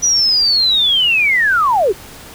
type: linear sweep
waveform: sine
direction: down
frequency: 5920 to 340 Hz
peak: -10 dBFS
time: 0.02-1.93 s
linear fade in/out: 20 ms
effects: pink hiss -36 dBFS RMS until 2.34 s